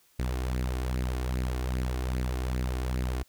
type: tone with flanger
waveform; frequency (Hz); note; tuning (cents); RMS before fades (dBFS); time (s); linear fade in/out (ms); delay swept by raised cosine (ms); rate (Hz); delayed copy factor
sawtooth; 63; B1; +35; -30; 0.19-3.23; 5; 0.43 to 2.83; 2.5; +0.55
effects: white hiss -64 dBFS RMS until 3.28 s